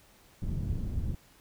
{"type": "low-pass noise", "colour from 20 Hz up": "pink", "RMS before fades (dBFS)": -32, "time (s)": [0.42, 1.15], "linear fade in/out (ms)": 5, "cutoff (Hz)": 140, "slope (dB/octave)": 12, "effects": ["pink hiss -60 dBFS RMS until 1.4 s"]}